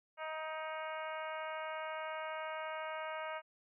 harmonic tone with a mistuned harmonic, 314.4 Hz, D#4, 18 cents sharp, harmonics 2 / 3 / 4 / 5 / 6 / 7 / 8 / 9, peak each -43 / -45 / -46 / -48 / -54 / -50 / -56 / -55 dBFS, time 0.17-3.42 s, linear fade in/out 50 ms, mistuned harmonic 8, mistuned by -40 cents, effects none

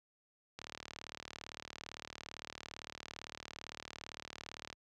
click train, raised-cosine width 0.2 ms, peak -26 dBFS, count 157, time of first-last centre 0.59-4.728 s, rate 37.7 Hz, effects high-pass 60 Hz 12 dB/octave

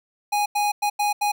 square tone bursts at uneven times, 827 Hz, G#5, 8 cents flat, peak -20 dBFS, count 5, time 0.32-0.46 / 0.55-0.72 / 0.82-0.9 / 0.99-1.13 / 1.21-1.32 s, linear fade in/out 10 ms, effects none

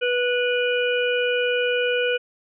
harmonic tone, 490.5 Hz, B4, 12 cents flat, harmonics 1 / 3 / 5 / 6, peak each -21 / -26 / -28 / -29 dBFS, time 0.01-2.18 s, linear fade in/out 20 ms, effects none

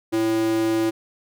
square tone with high-pass filter, 111.1 Hz, A2, 17 cents sharp, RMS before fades -21 dBFS, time 0.12-0.91 s, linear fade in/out 20 ms, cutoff 300 Hz, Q 3.9, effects none

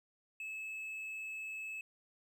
triangle tone, 2598 Hz, E7, 26 cents flat, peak -39 dBFS, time 0.4-1.81 s, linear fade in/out 2 ms, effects none

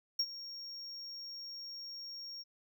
triangle tone with ADSR envelope, 5560 Hz, F8, 9 cents flat, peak -26 dBFS, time 0.19-2.44 s, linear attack 7 ms, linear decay 55 ms, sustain -16 dB, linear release 29 ms, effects none

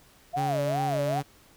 sine tone with vibrato, 671 Hz, E5, 31 cents sharp, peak -26 dBFS, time 0.33-1.21 s, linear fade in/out 20 ms, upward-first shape sine, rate 2.5 Hz, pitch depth 280 cents each way
sawtooth tone, 141.4 Hz, C#3, 35 cents sharp, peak -25 dBFS, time 0.36-1.23 s, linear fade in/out 20 ms
effects pink hiss -57 dBFS RMS until 1.56 s

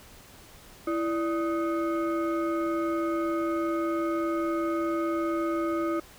sine tone with frequency modulation, 332.6 Hz, E4, 16 cents sharp, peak -25 dBFS, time 0.87-6 s, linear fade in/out 5 ms, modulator 920 Hz, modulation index 0.88, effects pink hiss -51 dBFS RMS until 6.18 s

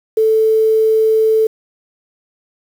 sine tone with quantisation, 440 Hz, A4, in tune, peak -9 dBFS, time 0.17-1.47 s, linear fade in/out 5 ms, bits 6, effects none

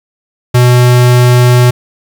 square tone, 123.47 Hz, B2, in tune, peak -4 dBFS, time 0.54-1.71 s, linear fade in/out 10 ms, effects 7-bit

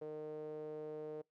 sawtooth tone with band-pass filter, 153.1 Hz, D#3, 28 cents flat, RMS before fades -45 dBFS, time 0.01-1.22 s, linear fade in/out 10 ms, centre 490 Hz, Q 7, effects noise-tail reverb RT60 0.2 s tail -26 dB re dry

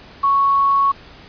sine tone with quantisation, 1108.7 Hz, C#6, in tune, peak -12 dBFS, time 0.23-0.92 s, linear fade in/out 10 ms, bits 6, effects pink hiss -42 dBFS RMS until 1.28 s + resampled to 11025 Hz

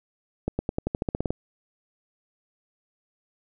accelerating click train, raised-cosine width 2 ms, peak -12 dBFS, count 12, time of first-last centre 0.48-1.305 s, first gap 110 ms, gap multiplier 0.92, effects none

